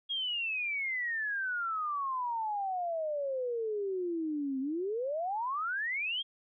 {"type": "exponential two-way sweep", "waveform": "sine", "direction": "down then up", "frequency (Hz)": [3299, 259.8, 3299], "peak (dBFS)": -31, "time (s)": [0.09, 6.23], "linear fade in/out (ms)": 20, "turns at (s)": 4.6, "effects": []}